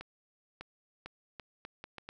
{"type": "accelerating click train", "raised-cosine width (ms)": 0.3, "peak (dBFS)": -27, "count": 8, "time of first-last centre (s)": [0.01, 2.09], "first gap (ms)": 600, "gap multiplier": 0.75, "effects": []}